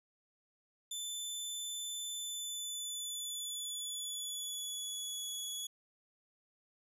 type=tone with pitch glide; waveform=20% pulse; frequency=3520 to 3381 Hz; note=A7 to G#7; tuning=0 to +30 cents; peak=-33 dBFS; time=0.91-5.67 s; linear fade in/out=5 ms; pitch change=-70 cents; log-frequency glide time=2.15-5.36 s; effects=none

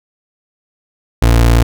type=tone; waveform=30% pulse; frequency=57.7 Hz; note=A#1; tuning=17 cents flat; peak=-4 dBFS; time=1.22-1.63 s; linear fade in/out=5 ms; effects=none

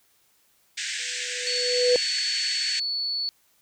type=band-pass noise; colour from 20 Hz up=pink; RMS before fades=-31 dBFS; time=0.77-2.8 s; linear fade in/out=10 ms; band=1600 to 8400 Hz; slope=96 dB/octave
type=tone with exponential growth; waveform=sine; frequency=493.9 Hz; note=B4; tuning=in tune; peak=-15 dBFS; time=0.99-1.96 s; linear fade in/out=1 ms; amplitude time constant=210 ms
type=tone; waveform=sine; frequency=4435 Hz; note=C#8; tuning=in tune; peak=-25 dBFS; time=1.47-3.29 s; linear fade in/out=0 ms
effects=white hiss -64 dBFS RMS until 3.61 s

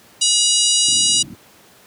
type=harmonic tone; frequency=964 Hz; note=B5; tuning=42 cents flat; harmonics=3 / 4 / 5 / 6 / 7 / 8 / 9 / 10; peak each=-19 / -20 / -21 / -22 / -22 / -23 / -24 / -24 dBFS; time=0.21-1.23 s; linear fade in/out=10 ms
type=low-pass noise; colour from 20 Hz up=pink; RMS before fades=-31 dBFS; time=0.88-1.35 s; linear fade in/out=2 ms; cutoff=340 Hz; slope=96 dB/octave
effects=pink hiss -48 dBFS RMS until 1.86 s + high-pass 150 Hz 12 dB/octave

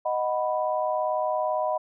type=chord; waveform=sine; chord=B major; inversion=first; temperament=equal; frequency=622.3 / 740 / 987.8 Hz; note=D#5 / F#5 / B5; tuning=0 / 0 / 0 cents; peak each=-26 / -29 / -29 dBFS; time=0.05-1.78 s; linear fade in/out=10 ms; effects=none

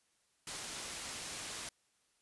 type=low-pass noise; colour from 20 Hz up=white; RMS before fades=-44 dBFS; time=0.47-1.69 s; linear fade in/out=2 ms; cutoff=9300 Hz; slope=12 dB/octave; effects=white hiss -75 dBFS RMS until 2.21 s + resampled to 24000 Hz

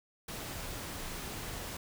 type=noise; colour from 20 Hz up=pink; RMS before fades=-41 dBFS; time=0.28-1.77 s; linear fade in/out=5 ms; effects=none

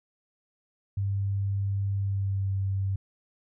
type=tone with pitch glide; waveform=sine; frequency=99 to 97.13 Hz; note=G2 to G2; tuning=+18 to -15 cents; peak=-25 dBFS; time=0.97-2.96 s; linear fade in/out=5 ms; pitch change=-33 cents; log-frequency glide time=1.97-2.51 s; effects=none

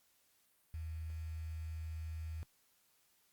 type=tone with quantisation; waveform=sine; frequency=80 Hz; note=D#2; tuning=49 cents sharp; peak=-40 dBFS; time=0.74-2.43 s; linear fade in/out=0 ms; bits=10; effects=white hiss -73 dBFS RMS until 3.32 s + Opus 48 kbps

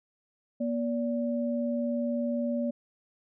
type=tone pair together; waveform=sine; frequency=239.1 / 577.3 Hz; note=A#3 / D5; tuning=+44 / -30 cents; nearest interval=octave + minor third; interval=1526 cents; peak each=-28 / -32 dBFS; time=0.6-2.71 s; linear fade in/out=10 ms; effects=none

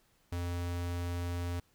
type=tone; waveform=square; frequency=87.31 Hz; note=F2; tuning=in tune; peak=-34 dBFS; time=0.32-1.6 s; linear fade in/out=5 ms; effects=pink hiss -70 dBFS RMS until 1.74 s

